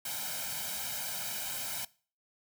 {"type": "noise with comb filter", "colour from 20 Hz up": "white", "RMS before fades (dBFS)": -37, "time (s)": [0.05, 1.85], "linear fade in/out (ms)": 5, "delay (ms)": 1.3, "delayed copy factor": 0.95, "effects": ["noise-tail reverb RT60 0.4 s tail -21 dB re dry", "high-pass 100 Hz 12 dB/octave"]}